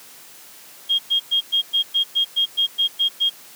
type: tone bursts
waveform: sine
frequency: 3245 Hz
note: G#7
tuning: 41 cents flat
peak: -15 dBFS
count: 12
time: 0.89-3.3 s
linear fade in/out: 20 ms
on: 100 ms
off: 110 ms
effects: white hiss -44 dBFS RMS until 3.55 s + high-pass 150 Hz 12 dB/octave